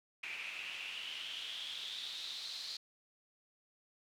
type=noise with band-pass filter sweep; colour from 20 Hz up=pink; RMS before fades=-44 dBFS; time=0.23-2.77 s; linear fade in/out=5 ms; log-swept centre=2400 to 4300 Hz; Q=6.3; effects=none